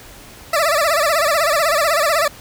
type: tone with vibrato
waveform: 20% pulse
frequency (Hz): 622.3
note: D#5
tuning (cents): 0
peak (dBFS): -9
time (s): 0.53-2.28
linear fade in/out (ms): 5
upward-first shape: sine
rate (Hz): 16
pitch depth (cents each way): 150
effects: pink hiss -40 dBFS RMS until 2.4 s